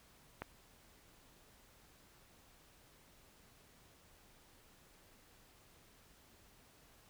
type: click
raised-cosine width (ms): 0.5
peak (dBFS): -26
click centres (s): 0.42
effects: pink hiss -65 dBFS RMS until 7.09 s